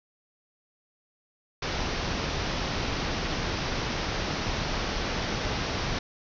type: low-pass noise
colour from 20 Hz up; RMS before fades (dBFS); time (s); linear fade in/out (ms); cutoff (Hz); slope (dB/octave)
pink; -30; 1.62-5.99; 5; 6000; 96
effects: none